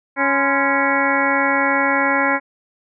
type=harmonic tone with a mistuned harmonic; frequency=277.2 Hz; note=C#4; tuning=in tune; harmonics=1 / 2 / 3 / 4 / 5 / 6 / 7 / 8; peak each=-23 / -23 / -23 / -23 / -23 / -23 / -23 / -23 dBFS; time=0.16-2.4 s; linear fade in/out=50 ms; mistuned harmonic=4; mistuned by=-120 cents; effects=none